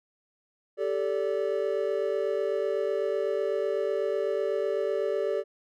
triangle chord, G suspended second, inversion none, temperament equal with one note detuned, 392 / 440 / 578.2 Hz, G4 / A4 / D5, 0 / 0 / -27 cents, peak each -28 dBFS, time 0.77-5.44 s, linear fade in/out 50 ms, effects none

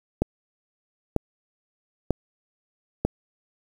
click train, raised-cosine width 2 ms, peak -7 dBFS, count 4, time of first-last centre 0.22-3.05 s, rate 1.06 Hz, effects 7-bit

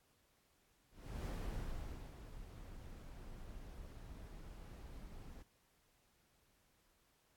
brown noise with ADSR envelope, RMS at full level -41 dBFS, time 0.91-5.43 s, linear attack 340 ms, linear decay 880 ms, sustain -11 dB, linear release 10 ms, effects pink hiss -75 dBFS RMS until 7.36 s + AAC 64 kbps

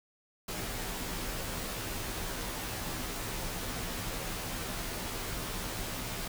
pink noise with comb filter, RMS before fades -37 dBFS, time 0.48-6.28 s, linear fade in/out 5 ms, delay 14 ms, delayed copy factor -0.8, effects none

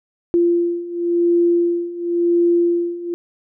sine beating tone pair, 344.1 / 345.04 Hz, F4 / F4, -26 / -21 cents, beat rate 0.94 Hz, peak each -19 / -16 dBFS, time 0.34-3.14 s, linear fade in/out 0 ms, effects none

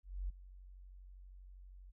sine tone with ADSR envelope, 46.26 Hz, F#1, in tune, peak -35 dBFS, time 0.03-1.92 s, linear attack 260 ms, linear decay 16 ms, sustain -17 dB, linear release 25 ms, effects none

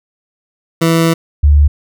20% pulse / sine tone pair in turn, 164.81 / 73.03 Hz, E3 / D2, 0 / -9 cents, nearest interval octave + major second, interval 1409 cents, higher first, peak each -4 dBFS, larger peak neither, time 0.81-1.14 / 1.43-1.68 s, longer first, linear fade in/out 10 ms, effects none

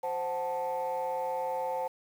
sine chord, F# diminished, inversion second, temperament equal, 523.3 / 740 / 880 Hz, C5 / F#5 / A5, 0 / 0 / 0 cents, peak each -32 / -36 / -32 dBFS, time 0.03-1.88 s, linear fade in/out 10 ms, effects tanh soft clip ceiling -25 dBFS + 9-bit

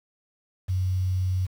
sine tone, 92.7 Hz, F#2, 4 cents sharp, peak -22 dBFS, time 0.68-1.47 s, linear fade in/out 20 ms, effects 8-bit

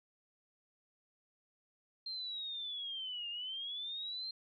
sine linear two-way sweep, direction down then up, 4187 to 2794 to 4187 Hz, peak -39 dBFS, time 2.06-4.31 s, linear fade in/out 5 ms, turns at 3.29 s, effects none

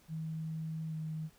sine tone with pitch glide, 159.3 to 157.29 Hz, D#3 to D#3, +41 to +19 cents, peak -36 dBFS, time 0.08-1.3 s, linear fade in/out 50 ms, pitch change -22 cents, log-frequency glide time 0.89-0.95 s, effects pink hiss -65 dBFS RMS until 1.38 s

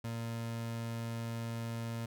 30% pulse tone, 115.5 Hz, A#2, 16 cents flat, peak -34 dBFS, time 0.04-2.06 s, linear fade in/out 5 ms, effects none

